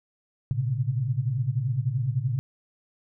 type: tone cluster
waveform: sine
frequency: 113.8 / 127 / 137.2 Hz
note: A#2 / B2 / C#3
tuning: -41 / +49 / -17 cents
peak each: -28 dBFS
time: 0.51-2.39 s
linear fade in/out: 0 ms
effects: none